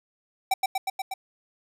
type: tone with echo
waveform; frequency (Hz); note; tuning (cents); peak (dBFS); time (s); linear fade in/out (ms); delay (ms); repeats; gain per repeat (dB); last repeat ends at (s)
square; 771; G5; -29; -20; 0.51-0.54; 5; 120; 5; -2; 1.14
effects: none